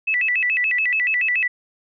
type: tone with vibrato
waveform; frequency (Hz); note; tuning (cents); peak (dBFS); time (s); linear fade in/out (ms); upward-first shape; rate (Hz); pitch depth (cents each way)
sine; 2261; C#7; +34; -17; 0.07-1.48; 10; square; 7; 240
effects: none